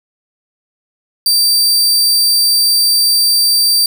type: tone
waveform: sawtooth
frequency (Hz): 4667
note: D8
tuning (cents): -12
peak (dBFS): -6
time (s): 1.26-3.86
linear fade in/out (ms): 2
effects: none